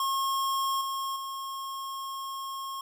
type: tone with level steps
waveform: square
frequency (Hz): 1082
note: C#6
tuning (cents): -42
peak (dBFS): -27 / -31 / -35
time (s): 0-2.81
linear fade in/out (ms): 2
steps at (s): 0.81 / 1.16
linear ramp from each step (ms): 2
effects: none